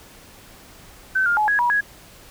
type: tone with pitch steps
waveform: sine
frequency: 1532 / 1409 / 849 / 1664 / 964 / 1665 Hz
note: G6 / F6 / G#5 / G#6 / B5 / G#6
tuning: -40 / +15 / +38 / +3 / -42 / +4 cents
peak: -16 dBFS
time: 1.15-1.81 s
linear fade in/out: 10 ms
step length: 110 ms
effects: pink hiss -46 dBFS RMS until 2.3 s